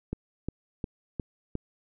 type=click train; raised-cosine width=3 ms; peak=-18 dBFS; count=5; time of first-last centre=0.13-1.553 s; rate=2.81 Hz; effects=none